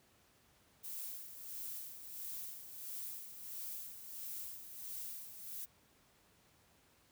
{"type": "noise with tremolo", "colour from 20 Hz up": "violet", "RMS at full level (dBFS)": -44, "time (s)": [0.83, 5.66], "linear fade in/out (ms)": 20, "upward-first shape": "sine", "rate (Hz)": 1.5, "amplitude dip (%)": 60, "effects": ["pink hiss -69 dBFS RMS until 7.11 s", "high-pass 60 Hz 12 dB/octave"]}